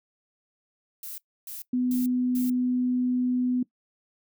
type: noise bursts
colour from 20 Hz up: violet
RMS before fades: -38 dBFS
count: 4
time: 1.03-2.5 s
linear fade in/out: 2 ms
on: 150 ms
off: 290 ms
type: tone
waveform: sine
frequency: 250 Hz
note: B3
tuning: 21 cents sharp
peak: -22 dBFS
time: 1.73-3.63 s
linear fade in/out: 5 ms
effects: noise-tail reverb RT60 0.1 s tail -20 dB re dry